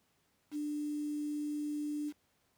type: tone with quantisation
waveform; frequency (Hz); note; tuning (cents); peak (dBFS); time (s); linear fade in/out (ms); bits
sine; 296.4; D4; +16; -34; 0.51-2.13; 50; 9
effects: pink hiss -74 dBFS RMS until 2.57 s + high-pass 80 Hz 12 dB/octave